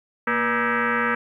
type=tone with frequency modulation; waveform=sine; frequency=124.2 Hz; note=B2; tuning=10 cents sharp; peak=-19 dBFS; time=0.27-1.15 s; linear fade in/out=5 ms; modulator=358 Hz; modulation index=5.4; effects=10-bit